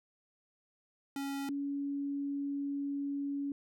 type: tone pair in turn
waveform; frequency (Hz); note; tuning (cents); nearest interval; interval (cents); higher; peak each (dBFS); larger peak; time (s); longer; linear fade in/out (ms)
square / sine; 277.2 / 281.7; C#4 / C#4; 0 / +28; unison; 28; second; -36 / -33; second; 1.16-1.49 / 1.49-3.52; second; 2
effects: none